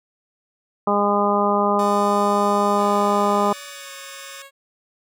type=harmonic tone; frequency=204 Hz; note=G#3; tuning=31 cents flat; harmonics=1 / 2 / 3 / 4 / 5 / 6; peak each=-23 / -23 / -23 / -23 / -23 / -23 dBFS; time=0.87-3.53 s; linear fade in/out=5 ms
type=chord; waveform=10% pulse; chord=D# half-diminished seventh; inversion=third; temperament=just; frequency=1120.1 / 1244.5 / 1493.4 / 1792.1 Hz; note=C#6 / D#6 / F#6 / A6; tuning=+18 / 0 / +16 / +31 cents; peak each=-38 / -33 / -35 / -32 dBFS; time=1.79-4.42 s; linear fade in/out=2 ms
type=tone with pitch glide; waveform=10% pulse; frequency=569 to 550.3 Hz; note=C#5 to C#5; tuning=+45 to -13 cents; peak=-31 dBFS; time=2.76-4.51 s; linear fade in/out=50 ms; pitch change=-58 cents; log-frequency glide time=3.66-3.92 s
effects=none